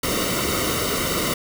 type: noise with comb filter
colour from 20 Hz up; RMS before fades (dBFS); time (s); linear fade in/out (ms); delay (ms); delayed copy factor
pink; -23; 0.03-1.34; 5; 1.2; -0.75
effects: none